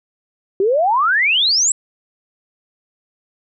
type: exponential sweep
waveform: sine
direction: up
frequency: 370 to 7970 Hz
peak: -12 dBFS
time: 0.6-1.72 s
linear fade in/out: 2 ms
effects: none